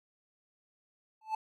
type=tone with exponential growth; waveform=triangle; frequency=874 Hz; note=A5; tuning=12 cents flat; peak=-25 dBFS; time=1.21-1.35 s; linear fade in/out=5 ms; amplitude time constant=30 ms; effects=none